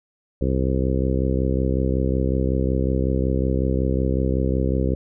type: harmonic tone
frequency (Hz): 65.41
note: C2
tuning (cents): 0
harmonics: 1 / 2 / 3 / 4 / 5 / 6 / 7 / 8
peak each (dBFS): -22 / -25 / -27 / -28 / -29 / -30 / -30 / -31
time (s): 0.41-4.95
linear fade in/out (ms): 5
effects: none